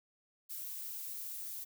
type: noise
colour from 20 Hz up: violet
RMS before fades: -43 dBFS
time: 0.49-1.65 s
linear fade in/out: 20 ms
effects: none